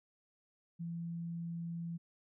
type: tone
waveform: sine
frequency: 168.7 Hz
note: E3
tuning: 40 cents sharp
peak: -38 dBFS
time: 0.79-1.98 s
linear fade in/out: 20 ms
effects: none